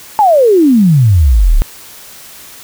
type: exponential sweep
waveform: sine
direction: down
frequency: 885 to 30.63 Hz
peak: -4 dBFS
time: 0.19-1.62 s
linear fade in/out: 0 ms
effects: white hiss -34 dBFS RMS until 2.63 s